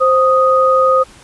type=tone pair together; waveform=sine; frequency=523.9 / 1245 Hz; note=C5 / D#6; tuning=+2 / +1 cents; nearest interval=octave + minor third; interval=1499 cents; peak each=-11 dBFS; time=0-1.04 s; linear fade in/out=20 ms; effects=pink hiss -42 dBFS RMS until 1.23 s + resampled to 24000 Hz